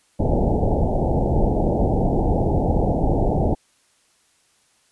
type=low-pass noise; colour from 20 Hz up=pink; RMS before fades=-19 dBFS; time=0.19-3.55 s; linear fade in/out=10 ms; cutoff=850 Hz; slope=96 dB/octave; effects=white hiss -61 dBFS RMS until 4.91 s + resampled to 24000 Hz